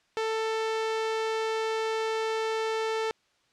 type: tone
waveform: sawtooth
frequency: 443.2 Hz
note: A4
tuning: 13 cents sharp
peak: -23 dBFS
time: 0.17-3.11 s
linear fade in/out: 0 ms
effects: white hiss -68 dBFS RMS until 3.52 s + low-pass 5000 Hz 12 dB/octave